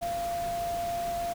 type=tone in noise; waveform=sine; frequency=690 Hz; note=F5; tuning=21 cents flat; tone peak=-29 dBFS; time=0.01-1.34 s; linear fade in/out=20 ms; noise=pink; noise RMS=-41 dBFS; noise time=0.01-1.34 s; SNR=+9 dB; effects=none